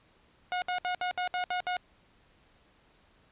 sawtooth tone bursts, 724 Hz, F#5, 38 cents flat, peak -25 dBFS, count 8, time 0.52-1.768 s, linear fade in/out 0 ms, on 100 ms, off 64 ms, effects pink hiss -64 dBFS RMS until 3.31 s + resampled to 8000 Hz

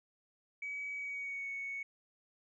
sine tone with pitch glide, 2274 to 2219 Hz, C#7 to C#7, +44 to +1 cents, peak -37 dBFS, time 0.62-1.83 s, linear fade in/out 5 ms, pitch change -43 cents, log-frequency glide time 0.95-1.48 s, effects tanh soft clip ceiling -33 dBFS

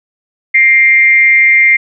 sine tone with frequency modulation, 2106 Hz, C7, 11 cents sharp, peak -4 dBFS, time 0.54-1.77 s, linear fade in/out 10 ms, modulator 238 Hz, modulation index 0.41, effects none

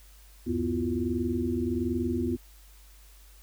sine tone cluster, 78 / 97.9 / 247.7 / 336.1 / 357.4 Hz, D#2 / G2 / B3 / E4 / F4, +5 / -2 / +5 / +34 / +40 cents, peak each -35 / -36 / -29 / -33 / -33 dBFS, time 0.46-2.37 s, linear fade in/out 20 ms, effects added 50 Hz sine -51 dBFS peak until 3.42 s + white hiss -58 dBFS RMS until 3.42 s

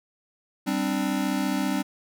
square chord, G suspended fourth, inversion none, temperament equal with one note detuned, 196 / 261.6 / 296.4 Hz, G3 / C4 / D4, 0 / 0 / +16 cents, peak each -29 dBFS, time 0.66-1.83 s, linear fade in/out 20 ms, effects none

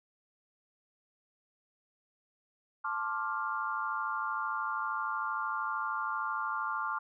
sine chord, D minor seventh, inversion second, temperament equal with one note detuned, 880 / 1061.7 / 1174.7 / 1396.9 Hz, A5 / C6 / D6 / F6, 0 / +25 / 0 / 0 cents, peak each -39 / -38 / -36 / -36 dBFS, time 2.84-6.99 s, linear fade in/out 10 ms, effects none

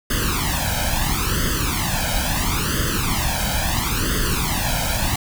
pink noise with flanger, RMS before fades -21 dBFS, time 0.1-5.16 s, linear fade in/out 5 ms, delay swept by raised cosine 0.62 to 1.3 ms, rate 0.74 Hz, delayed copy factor +0.95, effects none

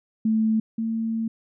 sine tone pair in turn, 220 / 225 Hz, A3 / A3, 0 / +39 cents, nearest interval unison, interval 39 cents, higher second, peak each -18 / -23 dBFS, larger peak first, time 0.25-0.6 / 0.78-1.28 s, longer second, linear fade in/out 5 ms, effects none

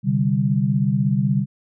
sine chord, C suspended second, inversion none, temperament just, 130.81 / 147.16 / 196.22 Hz, C3 / D3 / G3, 0 / +4 / +2 cents, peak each -21 / -21 / -20 dBFS, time 0.03-1.46 s, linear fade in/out 50 ms, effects none

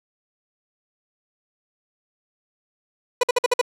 30% pulse tone bursts, 492.7 Hz, B4, 4 cents flat, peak -12 dBFS, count 6, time 3.21-3.614 s, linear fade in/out 5 ms, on 24 ms, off 52 ms, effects low-pass 10000 Hz 12 dB/octave

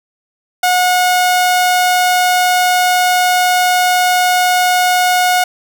sawtooth tone, 726 Hz, F#5, 33 cents flat, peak -6 dBFS, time 0.63-5.44 s, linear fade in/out 5 ms, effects none

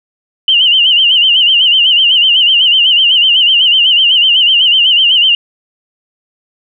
sine tone with vibrato, 2960 Hz, F#7, in tune, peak -5 dBFS, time 0.48-5.35 s, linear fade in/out 2 ms, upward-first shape sine, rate 8 Hz, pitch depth 110 cents each way, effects none

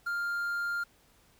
triangle tone with quantisation, 1400 Hz, F6, 4 cents sharp, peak -28 dBFS, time 0.06-0.84 s, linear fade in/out 10 ms, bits 9, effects pink hiss -64 dBFS RMS until 1.39 s

